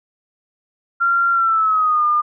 sine tone with pitch glide, 1380 to 1208.3 Hz, F6 to D6, -21 to +49 cents, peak -13 dBFS, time 1-2.22 s, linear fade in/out 20 ms, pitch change -230 cents, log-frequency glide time 1.32-2.05 s, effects none

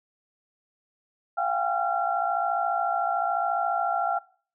sine tone cluster, 690 / 751 / 805 / 1369 Hz, F5 / F#5 / G5 / F6, -21 / +26 / +46 / -35 cents, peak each -29 dBFS, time 1.37-4.19 s, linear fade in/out 10 ms, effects noise-tail reverb RT60 0.5 s tail -24 dB re dry

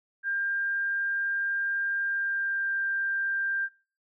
sine tone with pitch glide, 1598 to 1586 Hz, G6 to G6, +33 to +20 cents, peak -26 dBFS, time 0.23-3.69 s, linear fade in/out 50 ms, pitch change -13 cents, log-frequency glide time 2.02-2.78 s, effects noise-tail reverb RT60 0.4 s tail -24 dB re dry

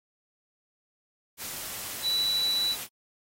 sine tone in noise, 3951 Hz, B7, in tune, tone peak -24 dBFS, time 2.02-2.76 s, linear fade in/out 50 ms, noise white, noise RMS -37 dBFS, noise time 1.37-2.88 s, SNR +10 dB, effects AAC 48 kbps

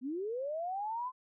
sine linear sweep, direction up, 238.9 to 1038 Hz, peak -34 dBFS, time 0.01-1.12 s, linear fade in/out 50 ms, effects none

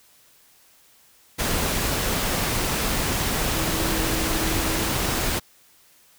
sine tone in noise, 321.2 Hz, E4, 45 cents flat, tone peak -30 dBFS, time 3.54-4.92 s, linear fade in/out 20 ms, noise pink, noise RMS -24 dBFS, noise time 1.38-5.4 s, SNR -9 dB, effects white hiss -56 dBFS RMS until 6.18 s

